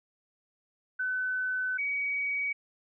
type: tone pair in turn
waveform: sine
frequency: 1510 / 2262 Hz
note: F#6 / C#7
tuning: +35 / +34 cents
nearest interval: perfect fifth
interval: 699 cents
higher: second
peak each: -28 / -28 dBFS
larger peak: neither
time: 0.99-1.78 / 1.78-2.53 s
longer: first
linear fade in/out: 10 ms
effects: none